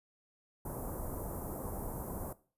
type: band-stop noise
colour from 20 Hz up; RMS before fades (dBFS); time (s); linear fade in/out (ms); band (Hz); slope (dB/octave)
pink; -40; 0.65-2.33; 5; 1000 to 11000; 24
effects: noise-tail reverb RT60 0.4 s tail -18 dB re dry + resampled to 32000 Hz